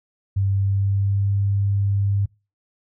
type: tone with pitch glide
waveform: sine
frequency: 98 to 99.89 Hz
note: G2 to G2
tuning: 0 to +33 cents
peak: -17 dBFS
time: 0.36-2.26 s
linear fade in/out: 10 ms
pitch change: +33 cents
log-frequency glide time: 0.5-1.41 s
effects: noise-tail reverb RT60 0.3 s tail -25 dB re dry